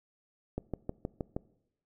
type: click train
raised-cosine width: 2 ms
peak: -20 dBFS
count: 6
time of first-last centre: 0.58-1.365 s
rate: 6.37 Hz
effects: noise-tail reverb RT60 0.8 s tail -21 dB re dry